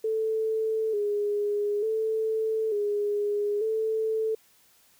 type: tone with vibrato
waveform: sine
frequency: 426.3 Hz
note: G#4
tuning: 45 cents sharp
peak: -24 dBFS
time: 0.04-4.35 s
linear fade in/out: 5 ms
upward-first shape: square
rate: 0.56 Hz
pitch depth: 57 cents each way
effects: white hiss -61 dBFS RMS until 4.99 s